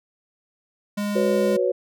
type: tone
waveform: square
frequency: 205.5 Hz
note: G#3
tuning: 18 cents flat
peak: -24 dBFS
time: 0.97-1.57 s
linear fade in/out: 10 ms
type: chord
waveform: sine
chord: F# suspended fourth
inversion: none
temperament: equal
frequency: 370 / 493.9 / 554.4 Hz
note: F#4 / B4 / C#5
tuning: 0 / 0 / 0 cents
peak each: -23 dBFS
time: 1.15-1.72 s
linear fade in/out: 10 ms
effects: none